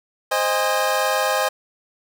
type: chord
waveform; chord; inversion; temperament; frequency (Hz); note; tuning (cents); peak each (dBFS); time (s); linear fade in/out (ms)
25% pulse; Ab major; first; equal with one note detuned; 523.3 / 622.3 / 815.9; C5 / Eb5 / Ab5; 0 / 0 / -31; -19; 0.31-1.49; 10
effects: none